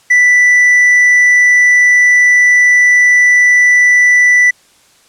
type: tone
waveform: triangle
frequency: 1975.5 Hz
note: B6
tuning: in tune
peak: -3 dBFS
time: 0.1-4.51 s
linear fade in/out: 10 ms
effects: white hiss -48 dBFS RMS until 5.08 s + low-pass 9000 Hz 12 dB/octave